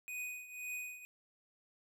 square tone with tremolo, 2489 Hz, D#7, in tune, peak -39 dBFS, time 0.08-1.05 s, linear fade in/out 0 ms, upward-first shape triangle, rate 1.9 Hz, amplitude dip 80%, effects none

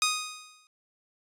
10% pulse tone with exponential decay, 1244.5 Hz, D#6, in tune, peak -13 dBFS, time 0.02-0.67 s, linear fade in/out 1 ms, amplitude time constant 140 ms, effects resampled to 32000 Hz

